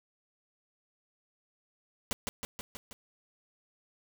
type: noise with echo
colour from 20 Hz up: pink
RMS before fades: -32 dBFS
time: 2.11-2.13 s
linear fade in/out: 0 ms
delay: 160 ms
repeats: 5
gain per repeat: -3 dB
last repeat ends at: 2.93 s
effects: none